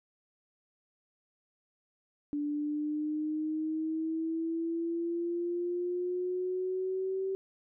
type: exponential sweep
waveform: sine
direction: up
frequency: 291.3 to 385.2 Hz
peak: -30 dBFS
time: 2.33-7.35 s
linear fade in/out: 0 ms
effects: none